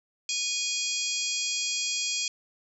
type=harmonic tone with a mistuned harmonic; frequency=820 Hz; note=G#5; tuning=22 cents flat; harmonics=3 / 4 / 5 / 6 / 7 / 8 / 9; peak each=-35 / -35 / -35 / -35 / -35 / -35 / -35 dBFS; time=0.29-2.28 s; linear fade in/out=2 ms; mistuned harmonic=5; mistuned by=+110 cents; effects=none